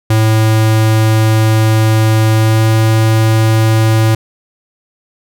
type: tone with pitch glide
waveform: square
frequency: 110 to 110.83 Hz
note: A2 to A2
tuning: 0 to +13 cents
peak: -8 dBFS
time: 0.1-4.15 s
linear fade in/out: 5 ms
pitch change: +13 cents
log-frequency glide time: 2.34-2.67 s
effects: none